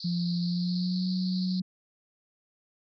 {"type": "band-pass noise", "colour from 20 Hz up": "pink", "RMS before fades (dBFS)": -41, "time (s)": [0, 1.6], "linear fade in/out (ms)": 5, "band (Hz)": [4100, 4800], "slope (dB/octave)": 96}
{"type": "tone with pitch glide", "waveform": "sine", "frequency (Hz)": [174.61, 184.67], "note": ["F3", "F#3"], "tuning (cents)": [0, -3], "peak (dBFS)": -26, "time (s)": [0.04, 1.62], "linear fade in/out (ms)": 10, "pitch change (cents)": 97, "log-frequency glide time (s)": [0.42, 1.07]}
{"effects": []}